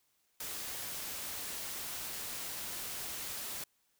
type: noise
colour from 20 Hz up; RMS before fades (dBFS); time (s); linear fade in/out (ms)
white; -41; 0.4-3.64; 5
effects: white hiss -75 dBFS RMS until 3.99 s